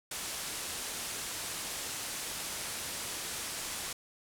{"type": "low-pass noise", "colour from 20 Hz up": "white", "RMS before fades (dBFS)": -39, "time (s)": [0.11, 3.93], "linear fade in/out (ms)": 5, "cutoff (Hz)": 11000, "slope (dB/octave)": 24, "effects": []}